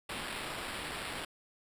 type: noise with sample-and-hold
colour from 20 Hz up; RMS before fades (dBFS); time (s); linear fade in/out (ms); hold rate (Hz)
violet; -40; 0.09-1.25; 5; 6300
effects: resampled to 32000 Hz